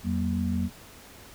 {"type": "tone cluster", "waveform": "sine", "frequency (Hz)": [86.1, 188.9, 235.7], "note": ["F2", "F#3", "A#3"], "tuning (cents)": [-24, 36, 19], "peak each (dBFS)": -29, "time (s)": [0.03, 0.7], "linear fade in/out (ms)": 50, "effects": ["pink hiss -49 dBFS RMS until 1.34 s"]}